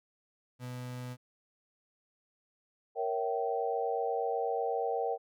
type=tone; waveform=35% pulse; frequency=124.8 Hz; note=B2; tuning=19 cents sharp; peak=-37 dBFS; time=0.59-1.17 s; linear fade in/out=50 ms
type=chord; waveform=sine; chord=A# diminished seventh; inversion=none; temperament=equal with one note detuned; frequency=466.2 / 554.4 / 659.3 / 771.4 Hz; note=A#4 / C#5 / E5 / G5; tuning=0 / 0 / 0 / -28 cents; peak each=-33 / -38 / -38 / -34 dBFS; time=2.95-5.18 s; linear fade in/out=50 ms
effects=none